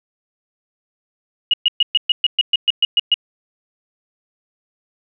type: tone bursts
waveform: sine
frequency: 2885 Hz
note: F#7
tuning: 44 cents flat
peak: -10 dBFS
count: 12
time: 1.51-3.142 s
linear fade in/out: 2 ms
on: 26 ms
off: 120 ms
effects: none

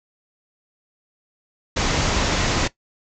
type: low-pass noise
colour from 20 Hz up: pink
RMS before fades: -21 dBFS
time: 1.76-2.68 s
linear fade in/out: 10 ms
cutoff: 7300 Hz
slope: 96 dB/octave
effects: noise-tail reverb RT60 0.1 s tail -17 dB re dry

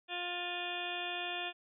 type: harmonic tone with a mistuned harmonic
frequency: 353.1 Hz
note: F4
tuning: 19 cents sharp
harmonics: 1 / 2 / 3 / 4 / 5 / 7 / 8 / 9 / 10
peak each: -46 / -42 / -51 / -49 / -45 / -42 / -45 / -48 / -44 dBFS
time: 0.08-1.53 s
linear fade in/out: 50 ms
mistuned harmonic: 10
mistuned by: -26 cents
effects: none

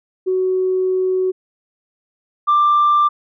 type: tone pair in turn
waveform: sine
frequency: 372.6 / 1182.9 Hz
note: F#4 / D6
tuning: +12 / +12 cents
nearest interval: octave + minor sixth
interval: 2000 cents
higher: second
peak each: -14 / -9 dBFS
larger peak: second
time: 0.26-1.32 / 2.47-3.09 s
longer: first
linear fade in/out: 20 ms
effects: tanh soft clip ceiling -8 dBFS

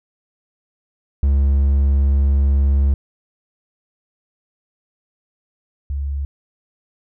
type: tone pair in turn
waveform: triangle / sine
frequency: 69.3 / 70.02 Hz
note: C#2 / C#2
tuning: 0 / +18 cents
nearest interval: unison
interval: 18 cents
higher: second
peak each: -10 / -20 dBFS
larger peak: first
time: 1.23-2.94 / 5.9-6.25 s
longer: first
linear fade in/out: 0 ms
effects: none

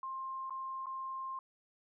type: tone with dropouts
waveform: sine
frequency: 1058 Hz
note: C6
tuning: 19 cents sharp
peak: -38 dBFS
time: 0.03-1.39 s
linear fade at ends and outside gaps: 2 ms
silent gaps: 0.497-0.506 / 0.859-0.867 s
effects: none

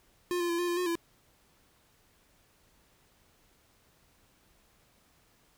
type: tone with pitch steps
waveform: square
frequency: 354.6 / 347.1 / 340.4 / 352.2 / 347.1 / 360.7 / 337.6 Hz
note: F4 / F4 / F4 / F4 / F4 / F#4 / E4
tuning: +26 / -11 / -44 / +15 / -11 / -44 / +41 cents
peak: -29 dBFS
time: 0.31-0.954 s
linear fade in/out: 0 ms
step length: 92 ms
effects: pink hiss -66 dBFS RMS until 5.57 s

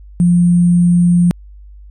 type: tone with sample-and-hold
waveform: sine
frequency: 174.61 Hz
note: F3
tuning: in tune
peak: -7 dBFS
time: 0.2-1.31 s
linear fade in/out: 0 ms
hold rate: 8820 Hz
effects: added 50 Hz sine -34 dBFS peak until 1.9 s + resampled to 32000 Hz

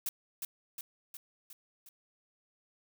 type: noise with echo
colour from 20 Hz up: blue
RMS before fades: -34 dBFS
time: 0.06-0.09 s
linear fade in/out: 2 ms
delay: 360 ms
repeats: 5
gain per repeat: -4 dB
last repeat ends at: 1.89 s
effects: none

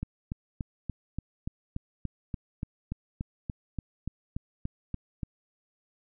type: click train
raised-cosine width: 5 ms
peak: -20 dBFS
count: 19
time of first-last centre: 0.03-5.232 s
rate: 3.46 Hz
effects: none

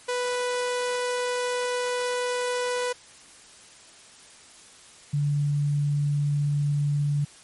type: tone pair in turn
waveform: sawtooth / sine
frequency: 493.9 / 145.07 Hz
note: B4 / D3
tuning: 0 / -21 cents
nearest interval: octave + major sixth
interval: 2121 cents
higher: first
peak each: -21 dBFS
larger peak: neither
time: 0.08-2.93 / 5.13-7.25 s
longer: first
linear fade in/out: 10 ms
effects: white hiss -50 dBFS RMS until 7.43 s + MP3 48 kbps

